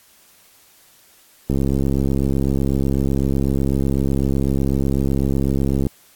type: click train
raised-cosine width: 3 ms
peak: -7 dBFS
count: 298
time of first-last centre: 1.5-5.868 s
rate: 68 Hz
effects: white hiss -52 dBFS RMS until 6.15 s + AAC 64 kbps